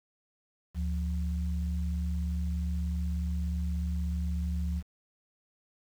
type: tone pair together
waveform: sine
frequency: 73.42 / 176.65 Hz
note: D2 / F3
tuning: 0 / +20 cents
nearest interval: octave + minor third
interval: 1520 cents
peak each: -29 / -36 dBFS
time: 0.74-4.83 s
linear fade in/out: 50 ms
effects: 9-bit